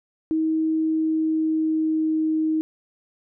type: tone with pitch glide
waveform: sine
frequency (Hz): 317.6 to 314.7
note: D#4 to D#4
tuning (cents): +36 to +20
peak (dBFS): -19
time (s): 0.31-2.61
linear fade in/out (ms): 0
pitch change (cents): -16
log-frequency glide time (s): 0.77-2.26
effects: none